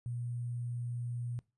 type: tone with sample-and-hold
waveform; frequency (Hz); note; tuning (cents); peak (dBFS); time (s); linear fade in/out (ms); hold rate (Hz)
sine; 120.6; B2; -41; -35; 0.06-1.39; 0; 8820
effects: noise-tail reverb RT60 0.3 s tail -22 dB re dry + resampled to 24000 Hz